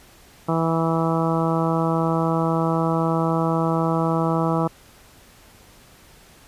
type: harmonic tone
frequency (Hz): 163.8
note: E3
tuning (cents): -11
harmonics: 1 / 2 / 3 / 4 / 5 / 6 / 7 / 8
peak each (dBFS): -22 / -25 / -27 / -28 / -29 / -30 / -30 / -31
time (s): 0.48-4.68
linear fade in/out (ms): 10
effects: pink hiss -50 dBFS RMS until 6.47 s + resampled to 32000 Hz